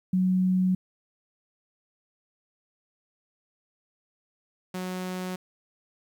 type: tone pair in turn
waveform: sine / sawtooth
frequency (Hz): 185 / 183.72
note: F#3 / F#3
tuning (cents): 0 / -12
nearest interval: unison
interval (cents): 12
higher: first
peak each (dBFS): -20 / -27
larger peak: first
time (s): 0.13-0.75 / 4.74-5.36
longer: neither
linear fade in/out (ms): 5
effects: 10-bit